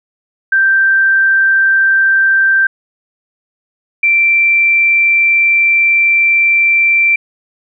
sine tone pair in turn, 1568 / 2349 Hz, G6 / D7, 0 / 0 cents, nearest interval perfect fifth, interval 700 cents, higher second, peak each -7 dBFS, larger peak neither, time 0.52-2.67 / 4.03-7.16 s, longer second, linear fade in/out 5 ms, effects none

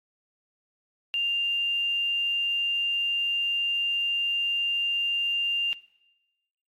sine tone with quantisation, 2794 Hz, F7, in tune, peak -24 dBFS, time 1.14-5.73 s, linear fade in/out 0 ms, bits 9, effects noise-tail reverb RT60 1.0 s tail -19 dB re dry + AAC 48 kbps

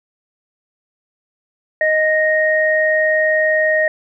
sine tone pair together, 623.1 / 1864.7 Hz, D#5 / A#6, +2 / 0 cents, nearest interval octave + perfect fifth, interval 1898 cents, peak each -15 dBFS, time 1.81-3.88 s, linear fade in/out 2 ms, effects none

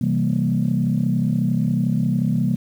sine chord, C dominant seventh, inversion none, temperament equal, 130.81 / 164.81 / 196 / 233.1 Hz, C3 / E3 / G3 / Bb3, 0 / 0 / 0 / 0 cents, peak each -22 dBFS, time 0.01-2.56 s, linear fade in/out 5 ms, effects tanh soft clip ceiling -9 dBFS + 8-bit

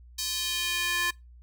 square tone with high-pass filter sweep, 349.2 Hz, F4, in tune, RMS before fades -29 dBFS, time 0.18-1.11 s, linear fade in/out 10 ms, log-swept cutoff 4700 to 1600 Hz, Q 1.7, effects noise-tail reverb RT60 0.2 s tail -23 dB re dry + added 60 Hz sine -48 dBFS peak until 1.42 s

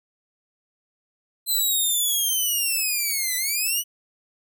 5% pulse linear two-way sweep, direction down then up, 4083 to 1975.5 to 2983 Hz, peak -13 dBFS, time 1.46-3.84 s, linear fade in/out 50 ms, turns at 3.36 s, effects none

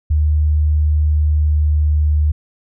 sine tone with pitch glide, 75.8 to 75.36 Hz, D#2 to D2, -45 to +45 cents, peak -11 dBFS, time 0.1-2.32 s, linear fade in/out 10 ms, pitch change -10 cents, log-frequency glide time 1.03-1.92 s, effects none

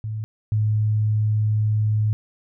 sine tone pair in turn, 108.7 / 107.2 Hz, A2 / A2, -21 / -45 cents, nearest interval unison, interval 24 cents, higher first, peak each -25 / -17 dBFS, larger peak second, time 0.04-0.24 / 0.52-2.13 s, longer second, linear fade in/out 0 ms, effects none

